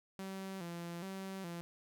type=tone with vibrato; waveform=sawtooth; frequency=181.3 Hz; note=F#3; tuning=35 cents flat; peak=-38 dBFS; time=0.19-1.61 s; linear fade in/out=0 ms; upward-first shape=square; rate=1.2 Hz; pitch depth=100 cents each way; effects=none